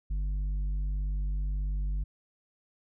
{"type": "tone with tanh clipping", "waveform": "sine", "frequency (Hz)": 49.17, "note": "G1", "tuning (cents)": 6, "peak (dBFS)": -29, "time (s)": [0.1, 2.04], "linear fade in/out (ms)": 10, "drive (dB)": 6, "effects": []}